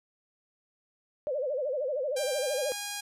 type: tone with vibrato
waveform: sine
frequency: 552 Hz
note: C#5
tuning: 7 cents flat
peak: -28 dBFS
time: 1.27-2.72 s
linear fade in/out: 0 ms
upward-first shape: sine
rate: 13 Hz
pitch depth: 180 cents each way
type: tone with pitch glide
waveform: 5% pulse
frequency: 793 to 817.2 Hz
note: G5 to G#5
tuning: +20 to -28 cents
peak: -22 dBFS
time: 2.16-3.01 s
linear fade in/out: 10 ms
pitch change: +52 cents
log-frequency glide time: 2.34-2.72 s
effects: none